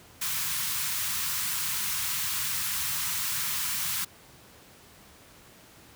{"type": "band-stop noise", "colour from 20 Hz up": "white", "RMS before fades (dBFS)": -30, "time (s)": [0.21, 4.05], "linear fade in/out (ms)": 10, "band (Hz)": [190, 940], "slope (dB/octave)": 48, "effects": ["pink hiss -53 dBFS RMS until 5.95 s", "high-pass 60 Hz 12 dB/octave"]}